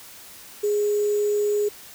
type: tone with sample-and-hold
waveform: sine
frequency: 415.3 Hz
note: G#4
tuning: in tune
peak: -19 dBFS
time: 0.63-1.69 s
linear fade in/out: 10 ms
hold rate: 7350 Hz
effects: white hiss -44 dBFS RMS until 1.94 s